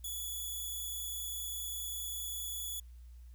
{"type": "tone", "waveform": "5% pulse", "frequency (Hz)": 3415, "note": "G#7", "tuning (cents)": 48, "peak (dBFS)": -30, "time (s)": [0.04, 2.8], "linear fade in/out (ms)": 5, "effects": ["added 60 Hz sine -49 dBFS peak until 3.34 s", "white hiss -73 dBFS RMS until 3.34 s"]}